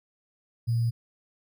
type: tone with sample-and-hold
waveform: sine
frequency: 116.54 Hz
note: A#2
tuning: in tune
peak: -22 dBFS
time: 0.67-0.91 s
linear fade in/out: 20 ms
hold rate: 4900 Hz
effects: none